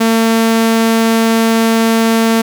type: tone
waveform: sawtooth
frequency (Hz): 226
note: A3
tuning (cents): +47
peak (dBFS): -5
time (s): 0-2.42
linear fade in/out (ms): 10
effects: none

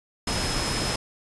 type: tone in noise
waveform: sine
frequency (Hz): 5140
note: E8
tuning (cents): -45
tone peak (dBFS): -32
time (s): 0.27-0.96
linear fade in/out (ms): 5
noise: pink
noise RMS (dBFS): -27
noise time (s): 0.27-0.96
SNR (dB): -8
effects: resampled to 24000 Hz

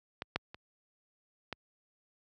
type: clicks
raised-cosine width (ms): 0.3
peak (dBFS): -20 / -14 / -29 / -21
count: 4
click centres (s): 0.221 / 0.36 / 0.545 / 1.527
effects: high-pass 60 Hz 12 dB/octave

